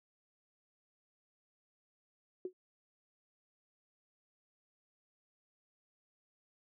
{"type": "tone with exponential decay", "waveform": "sine", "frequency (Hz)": 367.7, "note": "F#4", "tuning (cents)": -11, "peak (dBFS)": -32, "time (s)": [2.45, 2.53], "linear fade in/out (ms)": 2, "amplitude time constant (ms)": 17, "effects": ["high-pass 200 Hz 12 dB/octave"]}